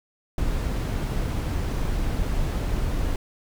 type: noise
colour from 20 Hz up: brown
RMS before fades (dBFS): -25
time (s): 0.38-3.16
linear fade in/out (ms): 2
effects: none